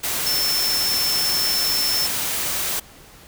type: tone in noise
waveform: sine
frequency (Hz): 5330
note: E8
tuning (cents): +18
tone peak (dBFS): -20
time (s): 0.26-2.07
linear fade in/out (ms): 10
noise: white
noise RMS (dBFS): -24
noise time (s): 0.03-2.8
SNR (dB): +1
effects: pink hiss -46 dBFS RMS until 3.27 s